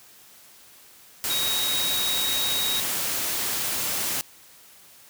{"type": "tone in noise", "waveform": "sine", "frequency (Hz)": 3790, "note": "A#7", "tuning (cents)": 28, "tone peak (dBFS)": -25, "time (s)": [1.3, 2.8], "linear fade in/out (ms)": 0, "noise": "white", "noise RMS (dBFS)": -27, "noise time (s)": [1.24, 4.21], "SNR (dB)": -1, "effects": ["white hiss -51 dBFS RMS until 5.09 s", "high-pass 60 Hz 12 dB/octave"]}